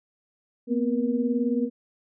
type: tone cluster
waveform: sine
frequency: 234.4 / 253.1 / 474.5 Hz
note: A#3 / B3 / A#4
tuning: +10 / +43 / +31 cents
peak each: -26 / -25 / -29 dBFS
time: 0.67-1.7 s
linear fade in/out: 50 ms
effects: none